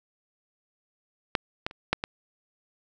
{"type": "clicks", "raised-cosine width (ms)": 0.3, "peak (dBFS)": [-6, -12, -28, -6, -13], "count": 5, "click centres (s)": [1.352, 1.665, 1.711, 1.93, 2.039], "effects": []}